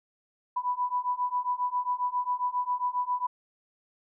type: beating tone pair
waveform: sine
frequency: 986 / 993.4 Hz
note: B5 / B5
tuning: -3 / +10 cents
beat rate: 7.4 Hz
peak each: -30 / -29 dBFS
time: 0.56-3.27 s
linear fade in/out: 10 ms
effects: none